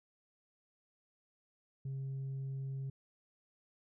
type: tone with tanh clipping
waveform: sine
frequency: 135 Hz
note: C#3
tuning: 45 cents flat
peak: -38 dBFS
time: 1.85-2.9 s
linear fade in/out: 5 ms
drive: 1 dB
effects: none